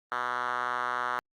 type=tone with band-pass filter; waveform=5% pulse; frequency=123.47 Hz; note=B2; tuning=in tune; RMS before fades=-31 dBFS; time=0.12-1.19 s; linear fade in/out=0 ms; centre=1300 Hz; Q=2.4; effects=Opus 24 kbps